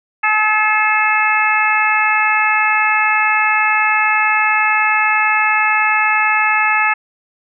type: harmonic tone with a mistuned harmonic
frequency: 429 Hz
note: A4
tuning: 44 cents flat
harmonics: 2 / 3 / 4 / 5 / 6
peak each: -18 / -18 / -18 / -18 / -18 dBFS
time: 0.23-6.94 s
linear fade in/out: 10 ms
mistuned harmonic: 6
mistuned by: +28 cents
effects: none